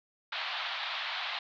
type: band-pass noise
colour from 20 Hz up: white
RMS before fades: -36 dBFS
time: 0.32-1.39 s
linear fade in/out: 5 ms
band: 670 to 4100 Hz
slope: 48 dB/octave
effects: none